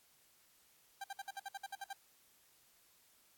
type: tone bursts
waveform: 30% pulse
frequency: 789 Hz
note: G5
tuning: 11 cents sharp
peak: -39 dBFS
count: 11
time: 1.01-1.931 s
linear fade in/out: 5 ms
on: 31 ms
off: 58 ms
effects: white hiss -69 dBFS RMS until 3.37 s + AAC 64 kbps